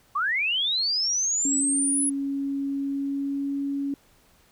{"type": "linear sweep", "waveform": "sine", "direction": "up", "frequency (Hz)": [1077, 10420], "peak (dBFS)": -22, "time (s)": [0.15, 2.1], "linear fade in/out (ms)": 10}
{"type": "tone with pitch glide", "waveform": "sine", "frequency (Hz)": [277.2, 279.5], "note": ["C#4", "C#4"], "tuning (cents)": [0, 14], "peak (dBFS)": -25, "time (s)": [1.45, 3.94], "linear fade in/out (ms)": 2, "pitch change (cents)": 14, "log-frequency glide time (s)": [2.82, 3.57]}
{"effects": ["pink hiss -60 dBFS RMS until 4.51 s"]}